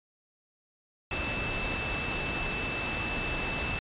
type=tone in noise; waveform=sine; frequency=2637 Hz; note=E7; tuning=in tune; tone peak=-34 dBFS; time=1.11-3.79 s; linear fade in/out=2 ms; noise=pink; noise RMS=-33 dBFS; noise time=1.11-3.79 s; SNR=-4 dB; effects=resampled to 8000 Hz